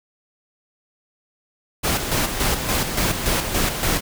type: noise with tremolo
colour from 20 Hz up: pink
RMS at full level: -20 dBFS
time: 1.83-4.01 s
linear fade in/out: 20 ms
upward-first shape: square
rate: 3.5 Hz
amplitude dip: 50%
effects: none